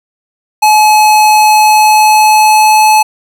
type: tone with pitch glide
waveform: square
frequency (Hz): 854 to 860.4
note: G#5 to A5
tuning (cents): +48 to -39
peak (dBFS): -4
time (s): 0.62-3.03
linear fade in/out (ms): 10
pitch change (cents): +13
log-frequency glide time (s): 1.32-2.86
effects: none